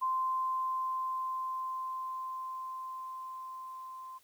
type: tone with level ramp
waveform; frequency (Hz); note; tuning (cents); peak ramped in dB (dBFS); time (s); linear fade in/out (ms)
sine; 1040; C6; -11; -28 to -43; 0.01-4.19; 20
effects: white hiss -66 dBFS RMS until 4.23 s